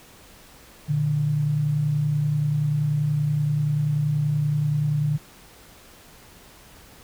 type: tone pair together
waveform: sine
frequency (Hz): 118.9 / 149.34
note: A#2 / D3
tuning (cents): +35 / +29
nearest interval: major third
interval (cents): 394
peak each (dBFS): -29 / -20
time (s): 0.88-5.18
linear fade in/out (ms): 20
effects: pink hiss -49 dBFS RMS until 7.03 s